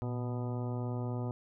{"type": "harmonic tone with a mistuned harmonic", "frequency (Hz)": 123.47, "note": "B2", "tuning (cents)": 0, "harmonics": [1, 2, 3, 4, 5, 6, 7, 8, 10], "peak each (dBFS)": [-34, -40, -44, -46, -48, -50, -51, -52, -54], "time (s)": [0.02, 1.31], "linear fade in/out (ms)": 0, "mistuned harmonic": 1, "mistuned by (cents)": -76, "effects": []}